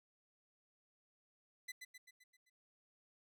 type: tone with echo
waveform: sawtooth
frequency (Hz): 2006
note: B6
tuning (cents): +26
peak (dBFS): -40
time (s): 1.68-1.72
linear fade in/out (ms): 10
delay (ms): 130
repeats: 6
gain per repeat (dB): -5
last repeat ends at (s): 2.5
effects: none